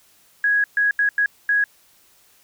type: tone bursts at uneven times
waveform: sine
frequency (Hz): 1661.2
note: G#6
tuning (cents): 0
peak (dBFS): -15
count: 5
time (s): 0.44-0.64 / 0.77-0.91 / 0.99-1.09 / 1.18-1.26 / 1.49-1.64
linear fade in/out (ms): 2
effects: white hiss -56 dBFS RMS until 2.43 s